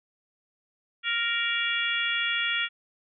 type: harmonic tone with a mistuned harmonic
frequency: 466.8 Hz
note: A#4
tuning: 2 cents sharp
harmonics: 3 / 4 / 5 / 6 / 7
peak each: -31 / -31 / -31 / -31 / -31 dBFS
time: 1.03-2.69 s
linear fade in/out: 50 ms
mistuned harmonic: 7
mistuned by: +47 cents
effects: none